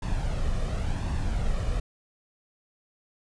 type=noise with flanger; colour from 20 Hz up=brown; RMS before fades=-27 dBFS; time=0.02-1.8 s; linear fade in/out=5 ms; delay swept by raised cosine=1.1 to 1.69 ms; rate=0.92 Hz; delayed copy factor=+0.5; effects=resampled to 22050 Hz